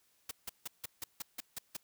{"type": "noise bursts", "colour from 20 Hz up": "white", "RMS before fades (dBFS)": -40, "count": 9, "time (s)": [0.29, 1.768], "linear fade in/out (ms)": 5, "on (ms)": 22, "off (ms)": 160, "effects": ["white hiss -72 dBFS RMS until 1.83 s"]}